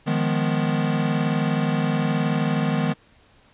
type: chord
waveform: square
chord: F half-diminished seventh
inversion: third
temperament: equal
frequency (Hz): 155.56 / 174.61 / 207.7 / 246.9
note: Eb3 / F3 / Ab3 / Cb4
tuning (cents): 0 / 0 / 0 / 0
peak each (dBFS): -24 / -29 / -27 / -27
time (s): 0.06-2.94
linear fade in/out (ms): 20
effects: pink hiss -56 dBFS RMS until 3.53 s + resampled to 8000 Hz